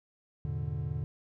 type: chord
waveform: triangle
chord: E dominant seventh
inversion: none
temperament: equal with one note detuned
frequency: 82.41 / 103.83 / 121.07 / 146.83 Hz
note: E2 / G#2 / B2 / D3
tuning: 0 / 0 / -34 / 0 cents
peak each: -36 / -38 / -36 / -33 dBFS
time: 0.45-1.04 s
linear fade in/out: 0 ms
effects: none